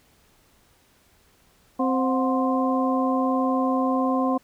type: harmonic tone with a mistuned harmonic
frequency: 261.6 Hz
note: C4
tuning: in tune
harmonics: 1 / 2 / 3 / 4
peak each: -22 / -27 / -28 / -27 dBFS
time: 1.79-4.38 s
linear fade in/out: 10 ms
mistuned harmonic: 3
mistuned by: -120 cents
effects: pink hiss -60 dBFS RMS until 4.43 s